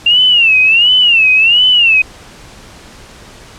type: tone with vibrato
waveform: sine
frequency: 2756 Hz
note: F7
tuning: 24 cents flat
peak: -5 dBFS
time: 0.06-2.02 s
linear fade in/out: 5 ms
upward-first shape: sine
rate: 1.4 Hz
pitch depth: 160 cents each way
effects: pink hiss -36 dBFS RMS until 3.58 s + low-pass 8000 Hz 12 dB/octave